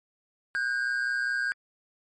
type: tone pair together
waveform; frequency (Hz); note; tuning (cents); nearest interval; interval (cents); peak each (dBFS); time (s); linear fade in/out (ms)
triangle; 1480 / 1604.9; F#6 / G6; 0 / +40; minor second; 140; -30 / -25; 0.55-1.52; 0
effects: MP3 48 kbps